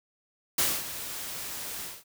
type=noise with ADSR envelope; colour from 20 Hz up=white; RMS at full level=-24 dBFS; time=0.58-2.04 s; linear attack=6 ms; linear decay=240 ms; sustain=-13 dB; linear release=210 ms; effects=none